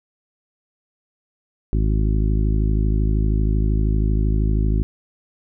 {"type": "harmonic tone", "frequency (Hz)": 52.8, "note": "G#1", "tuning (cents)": 29, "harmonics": [1, 2, 3, 4, 5, 6, 7], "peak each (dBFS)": [-17, -23, -27, -29, -31, -33, -34], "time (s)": [1.73, 4.83], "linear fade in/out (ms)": 0, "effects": []}